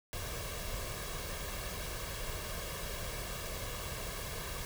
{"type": "noise with comb filter", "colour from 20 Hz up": "pink", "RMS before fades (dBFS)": -40, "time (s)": [0.13, 4.65], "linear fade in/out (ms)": 0, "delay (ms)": 1.8, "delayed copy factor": 0.6, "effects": []}